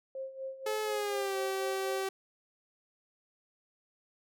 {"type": "tone with tremolo", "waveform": "sine", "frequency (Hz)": 532, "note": "C5", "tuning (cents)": 29, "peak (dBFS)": -35, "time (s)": [0.15, 2.04], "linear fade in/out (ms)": 2, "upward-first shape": "sine", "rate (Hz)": 4.1, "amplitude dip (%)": 75}
{"type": "tone with pitch glide", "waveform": "sawtooth", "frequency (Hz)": [430, 385.3], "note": ["A4", "G4"], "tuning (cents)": [-40, -30], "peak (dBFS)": -28, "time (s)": [0.66, 2.09], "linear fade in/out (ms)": 5, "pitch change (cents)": -190, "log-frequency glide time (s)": [0.83, 1.37]}
{"effects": []}